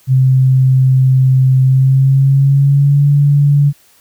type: tone with pitch glide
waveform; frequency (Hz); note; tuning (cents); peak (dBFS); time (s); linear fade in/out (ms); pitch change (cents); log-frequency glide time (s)
sine; 130.81 to 143.48; C3 to D3; 0 to -40; -6; 0.07-3.73; 50; +160; 1.62-3.08
effects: white hiss -49 dBFS RMS until 4 s